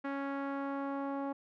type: tone with low-pass filter sweep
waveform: sawtooth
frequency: 277.2 Hz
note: C#4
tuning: in tune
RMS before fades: -37 dBFS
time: 0.04-1.33 s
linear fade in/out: 10 ms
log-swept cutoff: 1700 to 950 Hz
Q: 1.7
effects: none